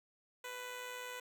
10% pulse tone with amplitude modulation, 497.1 Hz, B4, 11 cents sharp, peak -33 dBFS, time 0.44-1.2 s, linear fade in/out 5 ms, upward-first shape sine, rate 114 Hz, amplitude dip 40%, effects none

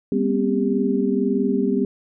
sine tone cluster, 198.4 / 241.4 / 263.1 / 398.6 Hz, G3 / B3 / C4 / G4, +21 / -39 / +10 / +29 cents, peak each -23 dBFS, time 0.12-1.85 s, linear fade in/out 2 ms, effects none

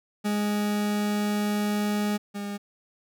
40% pulse tone pair in turn, 207.7 / 203.1 Hz, G#3 / G#3, 0 / -38 cents, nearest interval unison, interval 38 cents, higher first, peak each -23 / -30 dBFS, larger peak first, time 0.24-2.18 / 2.34-2.58 s, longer first, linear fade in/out 20 ms, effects none

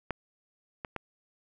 clicks, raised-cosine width 0.5 ms, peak -16 / -21 / -19 dBFS, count 3, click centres 0.107 / 0.848 / 0.963 s, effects none

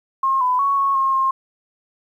sine tone with pitch steps, 1072 / 1002 / 1112 / 1102 / 1074 / 1066 Hz, C6 / B5 / C#6 / C#6 / C6 / C6, +42 / +25 / +5 / -11 / +45 / +32 cents, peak -15 dBFS, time 0.23-1.31 s, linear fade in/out 5 ms, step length 180 ms, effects 9-bit

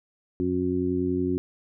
harmonic tone, 90.7 Hz, F#2, 34 cents flat, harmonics 1 / 2 / 3 / 4, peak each -33 / -32 / -26 / -27 dBFS, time 0.4-1.38 s, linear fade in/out 0 ms, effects none

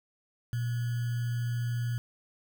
sine tone with sample-and-hold, 119.4 Hz, A#2, 42 cents sharp, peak -28 dBFS, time 0.53-1.98 s, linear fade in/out 0 ms, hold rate 1575 Hz, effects none

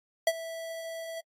square tone with ADSR envelope, 657 Hz, E5, 6 cents flat, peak -20 dBFS, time 0.27-1.21 s, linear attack 3 ms, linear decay 47 ms, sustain -17 dB, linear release 16 ms, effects AAC 48 kbps

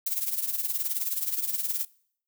violet noise with tremolo, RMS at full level -26 dBFS, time 0.06-1.85 s, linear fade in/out 5 ms, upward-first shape triangle, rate 19 Hz, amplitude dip 80%, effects noise-tail reverb RT60 0.6 s tail -23 dB re dry

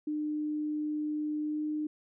sine tone with pitch glide, 301.9 to 303.8 Hz, D4 to D#4, +48 to -41 cents, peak -30 dBFS, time 0.07-1.87 s, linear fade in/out 5 ms, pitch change +11 cents, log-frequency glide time 1.43-1.63 s, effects none

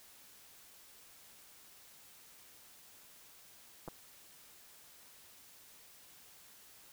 clicks, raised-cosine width 1 ms, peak -30 dBFS, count 2, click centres 3.878 / 3.884 s, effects white hiss -59 dBFS RMS until 6.92 s

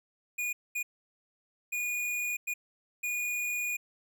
square tone bursts at uneven times, 2448 Hz, D#7, 29 cents flat, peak -31 dBFS, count 5, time 0.38-0.53 / 0.75-0.83 / 1.72-2.37 / 2.47-2.54 / 3.03-3.77 s, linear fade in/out 10 ms, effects none

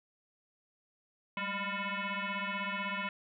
sine tone with frequency modulation, 592 Hz, D5, 14 cents sharp, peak -33 dBFS, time 1.37-3.09 s, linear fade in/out 2 ms, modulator 400 Hz, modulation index 5.7, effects none

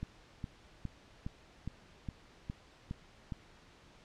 click train, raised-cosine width 5 ms, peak -26 dBFS, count 9, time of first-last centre 0.03-3.322 s, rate 2.43 Hz, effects pink hiss -60 dBFS RMS until 4.04 s + low-pass 5000 Hz 12 dB/octave

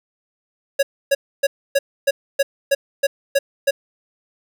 square tone bursts, 554.4 Hz, C#5, in tune, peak -13 dBFS, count 10, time 0.79-3.71 s, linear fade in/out 10 ms, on 40 ms, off 280 ms, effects none

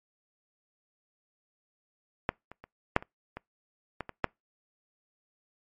clicks, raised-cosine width 0.5 ms, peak -10 / -29 / -30 / -6 / -27 / -23 / -19 / -23 / -9 dBFS, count 9, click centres 2.291 / 2.516 / 2.64 / 2.964 / 3.025 / 3.37 / 4.007 / 4.093 / 4.243 s, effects noise-tail reverb RT60 0.2 s tail -26 dB re dry + MP3 48 kbps

